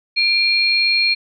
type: tone pair together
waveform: sine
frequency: 2382 / 4244 Hz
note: D7 / C8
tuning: +24 / +24 cents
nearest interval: minor seventh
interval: 1000 cents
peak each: -16 dBFS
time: 0.16-1.15 s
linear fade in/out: 20 ms
effects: none